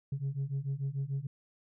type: beating tone pair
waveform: sine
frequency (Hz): 134 / 140.8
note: C3 / C#3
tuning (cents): +42 / +27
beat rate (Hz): 6.8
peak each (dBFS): -34 / -33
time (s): 0.12-1.27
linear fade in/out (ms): 5
effects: tanh soft clip ceiling -28 dBFS